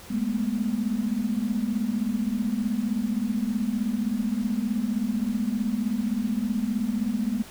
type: tone cluster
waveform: sine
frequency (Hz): 204.3 / 219.9 / 243.3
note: G#3 / A3 / B3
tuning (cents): -28 / -1 / -26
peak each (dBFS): -28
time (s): 0.1-7.43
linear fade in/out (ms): 10
effects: pink hiss -45 dBFS RMS until 7.5 s